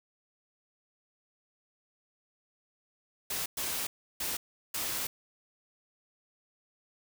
white noise bursts at uneven times, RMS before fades -34 dBFS, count 4, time 3.3-3.46 / 3.57-3.87 / 4.2-4.37 / 4.74-5.07 s, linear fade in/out 5 ms, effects none

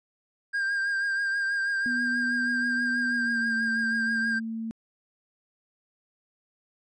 triangle tone with vibrato, 1600 Hz, G6, 35 cents sharp, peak -23 dBFS, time 0.53-4.4 s, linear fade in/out 20 ms, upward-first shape triangle, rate 6.2 Hz, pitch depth 39 cents each way
sine tone with pitch glide, 244 to 225 Hz, B3 to A3, -21 to +39 cents, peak -30 dBFS, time 1.86-4.71 s, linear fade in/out 0 ms, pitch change -140 cents, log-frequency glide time 3.09-3.57 s
effects resampled to 22050 Hz

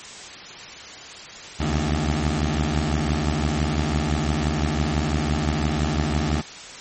15% pulse beating tone pair, 72.6 / 78.5 Hz, D2 / D#2, -19 / +16 cents, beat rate 5.9 Hz, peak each -17 dBFS, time 1.59-6.42 s, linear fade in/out 20 ms, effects white hiss -38 dBFS RMS until 6.8 s + MP3 32 kbps

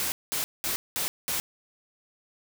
white noise bursts, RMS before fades -29 dBFS, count 5, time 0-1.4 s, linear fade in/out 0 ms, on 120 ms, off 200 ms, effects none

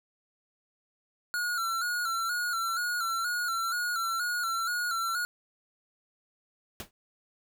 square tone with vibrato, 1396.9 Hz, F6, in tune, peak -29 dBFS, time 1.34-5.25 s, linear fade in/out 0 ms, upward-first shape square, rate 2.1 Hz, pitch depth 57 cents each way
pink noise with exponential decay, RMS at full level -34 dBFS, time 6.8-6.91 s, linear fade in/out 1 ms, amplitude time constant 22 ms
effects none

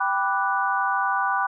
sine chord, G major seventh, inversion none, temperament equal, 784 / 987.8 / 1174.7 / 1480 Hz, G5 / B5 / D6 / F#6, 0 / 0 / 0 / 0 cents, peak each -26 dBFS, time 0-1.47 s, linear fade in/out 10 ms, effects none

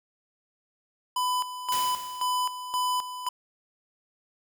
square tone with tremolo, 1000 Hz, B5, 21 cents sharp, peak -25 dBFS, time 1.16-3.29 s, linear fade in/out 5 ms, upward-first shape square, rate 1.9 Hz, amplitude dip 70%
white noise with exponential decay, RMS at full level -32 dBFS, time 1.72-2.64 s, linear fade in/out 1 ms, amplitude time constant 200 ms
effects none

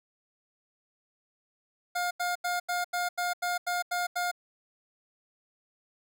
25% pulse tone bursts, 710 Hz, F5, 28 cents sharp, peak -24 dBFS, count 10, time 1.95-4.315 s, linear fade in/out 10 ms, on 160 ms, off 85 ms, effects none

